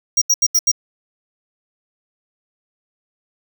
square tone bursts, 5700 Hz, F8, 34 cents sharp, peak -12 dBFS, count 5, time 0.17-0.716 s, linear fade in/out 5 ms, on 46 ms, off 79 ms, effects 9-bit

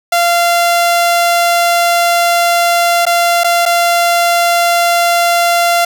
sawtooth tone with dropouts, 690 Hz, F5, 21 cents flat, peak -5 dBFS, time 0.12-5.85 s, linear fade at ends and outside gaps 5 ms, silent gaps 3.054-3.065 / 3.436-3.443 / 3.655-3.66 s, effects none

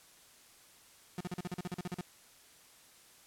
35% pulse tone bursts, 178.6 Hz, F3, 39 cents sharp, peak -34 dBFS, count 13, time 1.18-2.01 s, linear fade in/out 2 ms, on 26 ms, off 41 ms, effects white hiss -60 dBFS RMS until 3.26 s + low-pass 12000 Hz 12 dB/octave

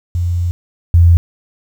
sine tone pair in turn, 87.31 / 85.37 Hz, F2 / F2, 0 / -39 cents, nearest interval unison, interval 39 cents, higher first, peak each -13 / -4 dBFS, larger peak second, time 0.15-0.51 / 0.94-1.17 s, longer first, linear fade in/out 0 ms, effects 7-bit

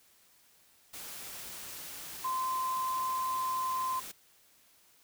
sine tone in noise, 1036 Hz, C6, 17 cents flat, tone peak -30 dBFS, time 2.24-4 s, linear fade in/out 10 ms, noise white, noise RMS -44 dBFS, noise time 0.93-4.12 s, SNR +11 dB, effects white hiss -64 dBFS RMS until 5.03 s

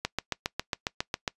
click train, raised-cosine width 0.2 ms, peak -10 dBFS, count 10, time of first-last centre 0.05-1.278 s, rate 7.33 Hz, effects noise-tail reverb RT60 0.1 s tail -23 dB re dry + resampled to 24000 Hz

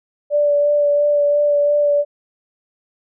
sine tone with vibrato, 583 Hz, D5, 13 cents flat, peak -12 dBFS, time 0.3-2.05 s, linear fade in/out 50 ms, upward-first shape sine, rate 2.9 Hz, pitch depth 14 cents each way, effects none

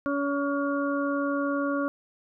harmonic tone, 282.5 Hz, C#4, 33 cents sharp, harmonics 1 / 2 / 4 / 5, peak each -27 / -30 / -33 / -34 dBFS, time 0.06-1.88 s, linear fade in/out 0 ms, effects none

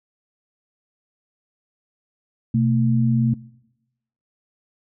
sine tone pair together, 126.39 / 225.2 Hz, B2 / A3, +40 / +40 cents, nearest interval minor seventh, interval 1000 cents, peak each -18 dBFS, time 2.54-3.34 s, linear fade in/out 5 ms, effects noise-tail reverb RT60 0.9 s tail -21 dB re dry

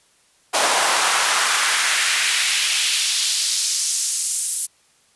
pink noise with high-pass filter sweep, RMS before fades -19 dBFS, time 0.53-4.67 s, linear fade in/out 20 ms, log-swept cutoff 670 to 9400 Hz, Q 1.4, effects white hiss -58 dBFS RMS until 5.15 s + resampled to 24000 Hz

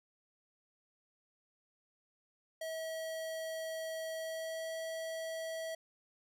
square tone with pitch glide, 644 to 648.9 Hz, E5 to E5, -41 to -27 cents, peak -39 dBFS, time 2.61-5.75 s, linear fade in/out 5 ms, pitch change +14 cents, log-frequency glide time 4.15-4.77 s, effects none

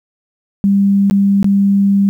sine tone with dropouts, 198.5 Hz, G3, 22 cents sharp, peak -8 dBFS, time 0.64-2.09 s, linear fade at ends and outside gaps 0 ms, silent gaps 1.099-1.11 / 1.429-1.444 s, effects 8-bit

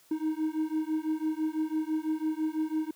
triangle beating tone pair, 310.4 / 316.4 Hz, D#4 / D#4, -4 / +29 cents, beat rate 6 Hz, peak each -29 / -29 dBFS, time 0.11-2.91 s, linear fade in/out 5 ms, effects white hiss -61 dBFS RMS until 2.95 s

